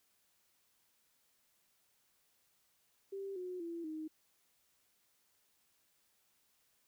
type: tone with pitch steps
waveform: sine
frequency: 392 / 363.6 / 337.3 / 312.9 Hz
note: G4 / F#4 / E4 / D#4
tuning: 0 / -30 / +40 / +10 cents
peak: -40 dBFS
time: 3.12-4.08 s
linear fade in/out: 10 ms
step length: 240 ms
effects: white hiss -75 dBFS RMS until 6.87 s